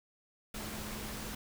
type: tone in noise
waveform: sine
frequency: 212.9 Hz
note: G#3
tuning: 43 cents sharp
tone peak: -46 dBFS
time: 0.54-1.35 s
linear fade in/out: 5 ms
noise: pink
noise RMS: -42 dBFS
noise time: 0.54-1.35 s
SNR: -7 dB
effects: none